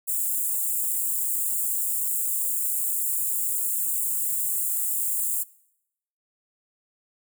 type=high-pass noise; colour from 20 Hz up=white; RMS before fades=-26 dBFS; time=0.07-5.44 s; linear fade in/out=20 ms; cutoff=7200 Hz; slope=96 dB/octave; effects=noise-tail reverb RT60 0.8 s tail -22 dB re dry